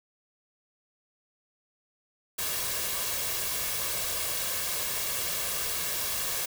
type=noise with comb filter; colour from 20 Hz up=white; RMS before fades=-31 dBFS; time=2.38-6.46 s; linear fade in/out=10 ms; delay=1.8 ms; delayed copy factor=+0.5; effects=none